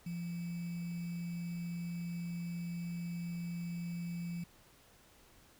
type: tone with sample-and-hold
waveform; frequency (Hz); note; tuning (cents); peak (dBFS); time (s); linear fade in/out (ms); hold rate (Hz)
sine; 171.9; F3; -27; -37; 0.06-4.44; 5; 2450
effects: pink hiss -63 dBFS RMS until 5.59 s